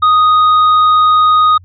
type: tone with tanh clipping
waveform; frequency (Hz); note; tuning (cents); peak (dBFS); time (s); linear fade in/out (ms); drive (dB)
sine; 1244.5; D#6; 0; -7; 0.02-1.58; 10; 6
effects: added 90 Hz sine -37 dBFS peak until 1.64 s + resampled to 11025 Hz